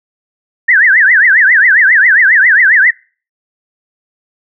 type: tone with vibrato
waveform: sine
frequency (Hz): 1760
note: A6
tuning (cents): 0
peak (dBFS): -4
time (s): 0.68-2.91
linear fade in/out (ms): 10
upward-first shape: triangle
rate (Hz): 7.4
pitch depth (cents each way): 290
effects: noise-tail reverb RT60 0.4 s tail -26 dB re dry